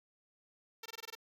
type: tone bursts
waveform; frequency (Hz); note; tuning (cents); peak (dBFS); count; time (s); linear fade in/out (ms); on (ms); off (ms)
5% pulse; 453.2; A#4; -49; -32; 7; 0.83-1.152; 5; 28; 21
effects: none